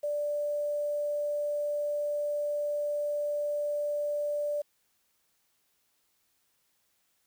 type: tone with quantisation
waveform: sine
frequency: 587.3 Hz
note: D5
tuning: in tune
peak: -28 dBFS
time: 0.03-4.62 s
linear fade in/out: 10 ms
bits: 9
effects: white hiss -73 dBFS RMS until 7.26 s